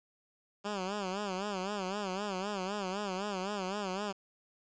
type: tone with vibrato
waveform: 10% pulse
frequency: 196 Hz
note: G3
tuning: in tune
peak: -26 dBFS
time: 0.64-4.13 s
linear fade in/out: 20 ms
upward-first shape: sine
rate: 3.9 Hz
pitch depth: 120 cents each way
effects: resampled to 16000 Hz + 10-bit